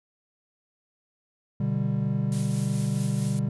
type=chord; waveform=triangle; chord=G major; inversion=first; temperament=equal; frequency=123.47 / 146.83 / 196 Hz; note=B2 / D3 / G3; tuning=0 / 0 / 0 cents; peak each=-26 dBFS; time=1.6-3.49 s; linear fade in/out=5 ms
type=noise with tremolo; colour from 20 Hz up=blue; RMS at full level=-37 dBFS; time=2.32-3.39 s; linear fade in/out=0 ms; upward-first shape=sine; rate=4.6 Hz; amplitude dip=30%
effects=resampled to 24000 Hz